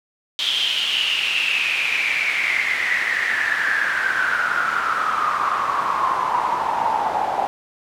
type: noise with band-pass filter sweep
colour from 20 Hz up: pink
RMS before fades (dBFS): -21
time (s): 0.39-7.47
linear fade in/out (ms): 0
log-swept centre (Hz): 3300 to 790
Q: 9
effects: none